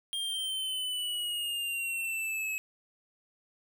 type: exponential sweep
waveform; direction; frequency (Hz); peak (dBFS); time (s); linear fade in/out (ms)
square; down; 3218 to 2566; -32; 0.13-2.58; 0
effects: none